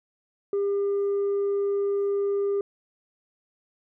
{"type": "tone", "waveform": "sine", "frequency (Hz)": 400.9, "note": "G4", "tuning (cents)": 39, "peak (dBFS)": -20, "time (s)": [0.53, 2.61], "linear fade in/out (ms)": 2, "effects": ["tanh soft clip ceiling -21 dBFS"]}